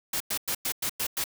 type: noise bursts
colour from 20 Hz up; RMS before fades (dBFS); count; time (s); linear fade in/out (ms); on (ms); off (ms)
white; -29; 7; 0.13-1.241; 5; 73; 100
effects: none